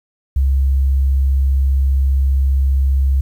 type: tone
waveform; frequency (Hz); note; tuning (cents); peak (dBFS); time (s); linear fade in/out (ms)
sine; 67.5; C#2; -45; -11; 0.36-3.21; 5
effects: 8-bit